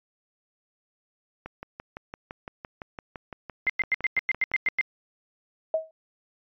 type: click train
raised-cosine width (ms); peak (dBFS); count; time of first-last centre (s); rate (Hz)
0.5; -22; 20; 1.46-4.686; 5.89
type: tone bursts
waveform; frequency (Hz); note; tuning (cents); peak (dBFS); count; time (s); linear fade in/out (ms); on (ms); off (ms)
sine; 2085; C7; -7; -20; 10; 3.67-4.811; 0; 25; 99
type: tone with exponential decay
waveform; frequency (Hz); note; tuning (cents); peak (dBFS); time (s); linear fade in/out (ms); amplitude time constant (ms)
sine; 639; D#5; +46; -18; 5.74-5.91; 2; 36
effects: resampled to 11025 Hz